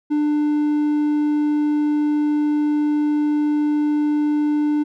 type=tone; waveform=triangle; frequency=297.7 Hz; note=D4; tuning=24 cents sharp; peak=-14 dBFS; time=0.1-4.84 s; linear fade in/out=20 ms; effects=none